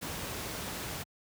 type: noise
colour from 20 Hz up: pink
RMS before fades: -38 dBFS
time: 0.01-1.04 s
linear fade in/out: 20 ms
effects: high-pass 60 Hz 12 dB/octave